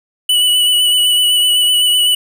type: tone with vibrato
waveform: square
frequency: 2960 Hz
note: F#7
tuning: in tune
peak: -10 dBFS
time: 0.29-2.15 s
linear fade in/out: 5 ms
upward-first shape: sine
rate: 7.9 Hz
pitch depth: 24 cents each way
effects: 7-bit